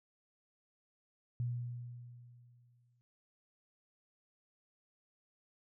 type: tone with exponential decay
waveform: sine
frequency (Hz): 121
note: B2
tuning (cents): -35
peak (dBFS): -32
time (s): 1.4-3.01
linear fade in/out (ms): 0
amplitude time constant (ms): 350
effects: none